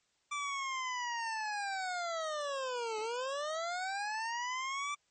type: linear two-way sweep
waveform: 25% pulse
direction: down then up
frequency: 1174.7 to 425.5 to 1174.7 Hz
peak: -31 dBFS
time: 0.31-4.95 s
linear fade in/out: 10 ms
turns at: 2.99 s
effects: white hiss -75 dBFS RMS until 5.1 s + MP3 32 kbps